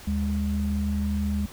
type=tone pair together; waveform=sine; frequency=76.06 / 204.3 Hz; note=D#2 / G#3; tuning=-39 / -28 cents; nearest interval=octave + perfect fourth; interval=1711 cents; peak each=-26 dBFS; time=0.07-1.46 s; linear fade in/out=5 ms; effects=pink hiss -45 dBFS RMS until 1.52 s